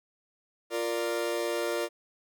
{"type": "chord", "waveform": "40% pulse", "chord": "Bb major", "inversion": "second", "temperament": "equal", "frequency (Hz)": [349.2, 466.2, 587.3], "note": ["F4", "Bb4", "D5"], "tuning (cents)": [0, 0, 0], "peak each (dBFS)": -32, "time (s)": [0.7, 1.89], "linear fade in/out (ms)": 50, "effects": []}